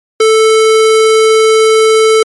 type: tone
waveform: square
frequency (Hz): 440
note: A4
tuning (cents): 0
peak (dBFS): -5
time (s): 0.2-2.23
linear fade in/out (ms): 5
effects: MP3 48 kbps